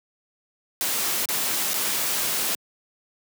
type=noise with dropouts; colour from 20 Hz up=white; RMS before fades=-25 dBFS; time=0.81-2.55 s; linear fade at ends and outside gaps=0 ms; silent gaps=1.255-1.288 / 1.734-1.741 s; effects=high-pass 150 Hz 12 dB/octave